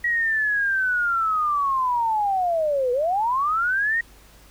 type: linear two-way sweep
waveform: sine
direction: down then up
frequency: 1922 to 480 to 1893 Hz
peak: -19 dBFS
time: 0.04-4.01 s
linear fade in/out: 5 ms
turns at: 2.92 s
effects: added 50 Hz sine -51 dBFS peak until 4.5 s + pink hiss -52 dBFS RMS until 4.5 s